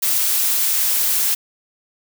blue noise, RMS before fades -18 dBFS, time 0.02-1.35 s, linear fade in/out 10 ms, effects none

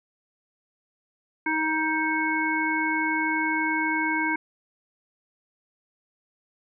harmonic tone, 314.4 Hz, D#4, 18 cents sharp, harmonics 1 / 3 / 5 / 7, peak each -28 / -28 / -28 / -28 dBFS, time 1.46-4.36 s, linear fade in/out 5 ms, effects none

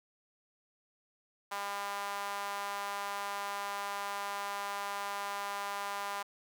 sawtooth tone with high-pass filter, 201.1 Hz, G3, 44 cents sharp, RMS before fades -38 dBFS, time 1.51-6.23 s, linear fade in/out 10 ms, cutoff 930 Hz, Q 2.5, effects none

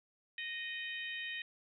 harmonic tone with a mistuned harmonic, 621 Hz, D#5, 3 cents flat, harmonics 3 / 4 / 5 / 6, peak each -42 / -44 / -46 / -48 dBFS, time 0.38-1.42 s, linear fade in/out 2 ms, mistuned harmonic 5, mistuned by -21 cents, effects none

